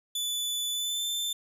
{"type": "tone with pitch glide", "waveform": "sawtooth", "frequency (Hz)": [3480, 3549], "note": ["A7", "A7"], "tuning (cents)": [-20, 14], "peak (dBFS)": -26, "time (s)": [0.15, 1.33], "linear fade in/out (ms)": 5, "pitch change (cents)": 34, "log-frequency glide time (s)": [0.72, 1.05], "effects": []}